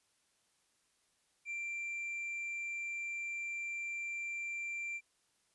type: tone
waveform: triangle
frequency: 2360 Hz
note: D7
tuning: 8 cents sharp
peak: -36 dBFS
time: 1.45-5.01 s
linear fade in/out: 50 ms
effects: white hiss -75 dBFS RMS until 5.54 s + resampled to 24000 Hz